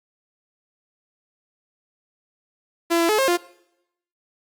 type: tone with pitch steps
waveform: sawtooth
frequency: 337.8 / 335.7 / 427.6 / 535 / 349.7 Hz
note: E4 / E4 / A4 / C5 / F4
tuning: +42 / +32 / -49 / +38 / +2 cents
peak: -13 dBFS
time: 2.9-3.375 s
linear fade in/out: 20 ms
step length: 95 ms
effects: noise-tail reverb RT60 0.8 s tail -21 dB re dry + Opus 48 kbps